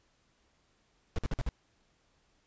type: noise bursts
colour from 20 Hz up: brown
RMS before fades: -30 dBFS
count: 5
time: 1.16-1.489 s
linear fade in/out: 0 ms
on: 25 ms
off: 51 ms
effects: pink hiss -71 dBFS RMS until 2.46 s + resampled to 16000 Hz